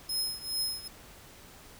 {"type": "tone with tremolo", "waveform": "sawtooth", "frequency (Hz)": 5140, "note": "E8", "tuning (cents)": -45, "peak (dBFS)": -25, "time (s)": [0.09, 0.88], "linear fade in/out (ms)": 5, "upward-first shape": "triangle", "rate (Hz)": 2.4, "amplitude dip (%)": 90, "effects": ["pink hiss -52 dBFS RMS until 1.79 s"]}